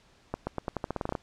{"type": "accelerating click train", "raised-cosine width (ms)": 1, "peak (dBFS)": -16, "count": 13, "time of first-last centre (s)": [0.34, 1.152], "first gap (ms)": 130, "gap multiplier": 0.87, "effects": ["pink hiss -61 dBFS RMS until 1.22 s", "low-pass 6000 Hz 12 dB/octave"]}